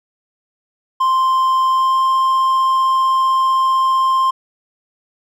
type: tone with pitch glide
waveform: triangle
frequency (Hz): 1046.5 to 1052.6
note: C6 to C6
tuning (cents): 0 to +10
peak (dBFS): -10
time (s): 1-4.31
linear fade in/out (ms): 10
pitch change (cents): +10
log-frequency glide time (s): 1.69-2.03
effects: none